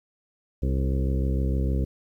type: harmonic tone with a mistuned harmonic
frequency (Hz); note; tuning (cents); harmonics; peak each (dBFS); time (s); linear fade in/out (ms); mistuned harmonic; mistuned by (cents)
66.5; C2; +29; 1 / 2 / 3 / 4 / 5 / 6 / 7 / 8; -23 / -29 / -33 / -35 / -37 / -39 / -40 / -41; 0.62-1.85; 10; 6; +27
effects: 10-bit